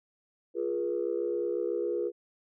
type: chord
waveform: sine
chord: F diminished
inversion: none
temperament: equal with one note detuned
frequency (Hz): 349.2 / 415.3 / 483.2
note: F4 / Ab4 / Cb5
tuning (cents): 0 / 0 / -38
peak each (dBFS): -32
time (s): 0.54-2.12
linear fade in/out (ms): 50
effects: tanh soft clip ceiling -19 dBFS